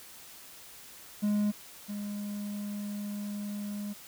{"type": "tone pair in turn", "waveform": "triangle", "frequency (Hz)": [207.7, 205.6], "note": ["G#3", "G#3"], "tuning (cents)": [0, -17], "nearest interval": "unison", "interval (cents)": 17, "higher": "first", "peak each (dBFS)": [-23, -32], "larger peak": "first", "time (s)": [[1.22, 1.52], [1.88, 3.94]], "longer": "second", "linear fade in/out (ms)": 20, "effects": ["white hiss -50 dBFS RMS until 4.07 s"]}